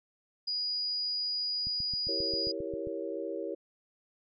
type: tone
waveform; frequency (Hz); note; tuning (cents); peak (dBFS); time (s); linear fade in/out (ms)
sine; 4903; D#8; -26; -30; 0.47-2.52; 10
type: click train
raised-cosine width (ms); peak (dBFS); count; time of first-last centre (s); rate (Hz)
5; -32; 10; 1.67-2.872; 7.49
type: chord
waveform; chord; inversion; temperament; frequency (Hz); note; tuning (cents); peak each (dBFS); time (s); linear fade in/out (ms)
sine; E diminished seventh; none; equal; 329.6 / 392 / 466.2 / 554.4; E4 / G4 / Bb4 / Db5; 0 / 0 / 0 / 0; -39; 2.08-3.55; 10
effects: none